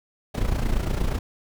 brown noise with amplitude modulation, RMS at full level -20 dBFS, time 0.34-1.19 s, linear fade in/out 10 ms, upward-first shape sine, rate 28.6 Hz, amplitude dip 70%, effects none

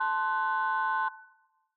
sine chord, F# diminished, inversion first, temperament equal with one note detuned, 880 / 1046.5 / 1498.9 Hz, A5 / C6 / F#6, 0 / 0 / +22 cents, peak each -29 dBFS, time 0-1.09 s, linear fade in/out 10 ms, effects noise-tail reverb RT60 1.0 s tail -18 dB re dry + tanh soft clip ceiling -19 dBFS

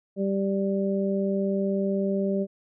harmonic tone, 196 Hz, G3, in tune, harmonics 1 / 2 / 3, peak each -25 / -28 / -30 dBFS, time 0.16-2.47 s, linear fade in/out 50 ms, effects none

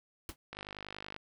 pink noise with exponential decay, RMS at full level -37 dBFS, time 0.29-0.36 s, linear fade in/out 1 ms, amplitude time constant 15 ms
click train, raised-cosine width 0.3 ms, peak -26 dBFS, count 33, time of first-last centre 0.53-1.164 s, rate 50.5 Hz
effects none

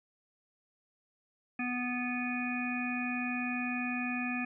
harmonic tone, 246.9 Hz, B3, in tune, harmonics 1 / 3 / 5 / 7 / 9 / 10, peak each -34 / -42 / -45 / -41 / -47 / -37 dBFS, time 1.59-4.45 s, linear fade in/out 5 ms, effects none

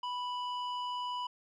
square tone with low-pass filter, 987.8 Hz, B5, in tune, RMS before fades -37 dBFS, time 0.03-1.27 s, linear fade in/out 5 ms, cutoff 3200 Hz, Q 1.3, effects none

